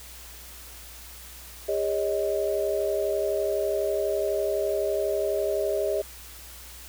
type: tone cluster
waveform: sine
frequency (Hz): 404.9 / 556 / 628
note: G#4 / C#5 / D#5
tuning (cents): -44 / +5 / +16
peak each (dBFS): -27 / -30 / -27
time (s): 1.68-6.02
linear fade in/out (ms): 10
effects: added 60 Hz sine -47 dBFS peak until 6.88 s + white hiss -45 dBFS RMS until 6.88 s